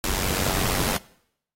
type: noise with amplitude modulation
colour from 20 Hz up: pink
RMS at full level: -22 dBFS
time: 0.04-0.97 s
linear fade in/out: 0 ms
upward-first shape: sine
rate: 94.5 Hz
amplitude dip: 70%
effects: noise-tail reverb RT60 0.7 s tail -21 dB re dry + AAC 48 kbps